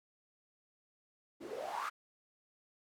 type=noise with band-pass filter sweep; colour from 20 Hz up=white; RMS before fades=-41 dBFS; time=1.4-1.9 s; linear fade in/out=20 ms; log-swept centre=300 to 1400 Hz; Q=7.1; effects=none